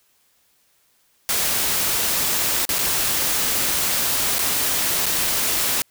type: noise with dropouts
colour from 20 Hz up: white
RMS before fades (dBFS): -21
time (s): 1.29-5.82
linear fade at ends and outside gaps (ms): 0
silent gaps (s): 2.652-2.691 / 2.784-2.789 / 4.384-4.391 / 5.058-5.064
effects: white hiss -62 dBFS RMS until 5.9 s